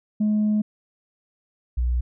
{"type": "tone pair in turn", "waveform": "sine", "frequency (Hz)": [211.9, 60.85], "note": ["G#3", "B1"], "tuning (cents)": [35, -25], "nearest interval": "octave + minor seventh", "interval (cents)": 2160, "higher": "first", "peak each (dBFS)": [-16, -18], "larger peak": "first", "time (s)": [[0.2, 0.62], [1.77, 2.01]], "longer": "first", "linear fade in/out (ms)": 10, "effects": ["tanh soft clip ceiling -16 dBFS"]}